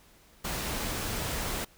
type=noise; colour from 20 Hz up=pink; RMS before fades=-33 dBFS; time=0.44-1.65 s; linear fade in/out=10 ms; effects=pink hiss -59 dBFS RMS until 1.77 s